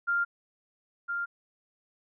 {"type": "tone pair in turn", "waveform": "sine", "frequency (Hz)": [1396.9, 1396.9], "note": ["F6", "F6"], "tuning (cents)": [0, 0], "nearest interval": "unison", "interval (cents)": 0, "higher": "neither", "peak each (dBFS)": [-24, -29], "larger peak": "first", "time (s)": [[0.07, 0.25], [1.08, 1.26]], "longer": "neither", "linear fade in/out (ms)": 20, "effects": []}